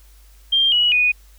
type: tone with pitch steps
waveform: sine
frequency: 3185 / 2922 / 2476 Hz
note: G7 / F#7 / D#7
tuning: +27 / -22 / -9 cents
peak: -13 dBFS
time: 0.52-1.12 s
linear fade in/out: 10 ms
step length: 200 ms
effects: added 50 Hz sine -45 dBFS peak until 1.38 s + white hiss -55 dBFS RMS until 1.38 s